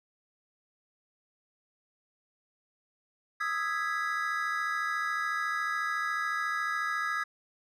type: chord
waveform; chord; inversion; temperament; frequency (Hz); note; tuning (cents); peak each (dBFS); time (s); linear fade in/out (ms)
triangle; E major seventh; third; equal; 1244.5 / 1318.5 / 1661.2 / 1975.5; D#6 / E6 / G#6 / B6; 0 / 0 / 0 / 0; -32 / -35 / -31 / -36; 3.4-7.24; 10
effects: none